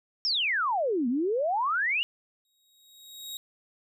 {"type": "exponential two-way sweep", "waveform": "sine", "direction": "down then up", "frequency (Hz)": [5580, 230, 2954], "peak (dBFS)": -24, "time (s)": [0.25, 2.03], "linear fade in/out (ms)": 0, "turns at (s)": 1.08}
{"type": "tone with exponential growth", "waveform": "sawtooth", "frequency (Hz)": 3787, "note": "A#7", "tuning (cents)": 27, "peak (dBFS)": -31, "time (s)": [2.45, 3.37], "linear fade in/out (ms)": 1, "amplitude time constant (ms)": 200}
{"effects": []}